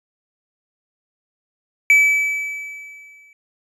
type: tone with exponential decay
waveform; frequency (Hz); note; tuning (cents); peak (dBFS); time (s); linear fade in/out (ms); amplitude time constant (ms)
triangle; 2300; D7; -37; -6; 1.9-3.33; 1; 310
effects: resampled to 32000 Hz